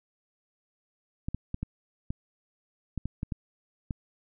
clicks, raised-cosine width 5 ms, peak -19 dBFS, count 10, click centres 1.285 / 1.346 / 1.544 / 1.63 / 2.105 / 2.977 / 3.056 / 3.231 / 3.322 / 3.908 s, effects none

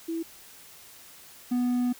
sine / triangle tone pair in turn, 329.6 / 246.3 Hz, E4 / B3, 0 / -5 cents, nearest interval perfect fourth, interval 505 cents, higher first, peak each -28 / -21 dBFS, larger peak second, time 0.08-0.23 / 1.51-1.93 s, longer second, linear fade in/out 10 ms, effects white hiss -50 dBFS RMS until 1.99 s

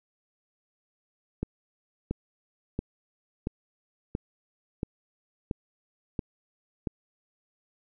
click train, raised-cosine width 3 ms, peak -16 dBFS, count 9, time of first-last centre 1.43-6.872 s, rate 1.47 Hz, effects none

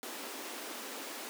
pink high-pass noise, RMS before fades -43 dBFS, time 0.03-1.29 s, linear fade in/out 0 ms, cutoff 240 Hz, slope 48 dB/octave, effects none

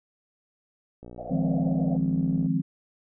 click train, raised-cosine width 2 ms, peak -30 dBFS, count 87, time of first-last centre 1.03-2.461 s, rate 60.1 Hz
pink band-pass noise, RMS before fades -37 dBFS, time 1.18-1.97 s, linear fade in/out 5 ms, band 490 to 740 Hz, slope 96 dB/octave
sine chord, F minor seventh, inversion third, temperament equal, 155.56 / 174.61 / 207.7 / 261.6 Hz, Eb3 / F3 / Ab3 / C4, 0 / 0 / 0 / 0 cents, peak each -28 / -26 / -32 / -27 dBFS, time 1.3-2.62 s, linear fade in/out 20 ms
effects none

